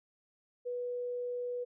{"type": "tone", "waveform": "sine", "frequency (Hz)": 490, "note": "B4", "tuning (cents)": -14, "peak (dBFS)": -34, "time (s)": [0.65, 1.65], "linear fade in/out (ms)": 20, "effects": []}